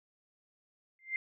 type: tone with exponential growth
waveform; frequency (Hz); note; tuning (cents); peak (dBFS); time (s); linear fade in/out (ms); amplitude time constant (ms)
sine; 2093; C7; 0; -27; 0.99-1.16; 1; 35
effects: none